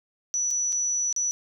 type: tone with dropouts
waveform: sine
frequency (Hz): 5920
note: F#8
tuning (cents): 0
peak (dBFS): -23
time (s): 0.34-1.31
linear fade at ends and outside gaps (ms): 0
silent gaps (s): 0.505-0.51 / 0.723-0.727 / 1.127-1.163
effects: none